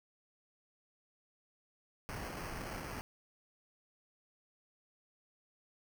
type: noise with sample-and-hold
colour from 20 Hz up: pink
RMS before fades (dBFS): -43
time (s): 2.09-3.01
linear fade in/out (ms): 0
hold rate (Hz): 3675
effects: none